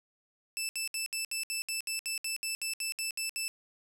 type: tone bursts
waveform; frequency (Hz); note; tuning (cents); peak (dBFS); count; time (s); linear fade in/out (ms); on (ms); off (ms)
15% pulse; 2642; E7; +3; -25; 16; 0.57-3.48; 0; 120; 66
effects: none